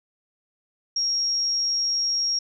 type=tone; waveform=sine; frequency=5588 Hz; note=F8; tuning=in tune; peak=-21 dBFS; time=0.96-2.39 s; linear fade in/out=5 ms; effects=none